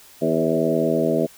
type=harmonic tone with a mistuned harmonic; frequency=81 Hz; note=E2; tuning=30 cents flat; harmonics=2 / 3 / 4 / 5 / 6 / 7 / 8; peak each=-27 / -24 / -25 / -24 / -26 / -27 / -24 dBFS; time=0.21-1.27 s; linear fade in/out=20 ms; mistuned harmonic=6; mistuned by=+25 cents; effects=white hiss -48 dBFS RMS until 1.37 s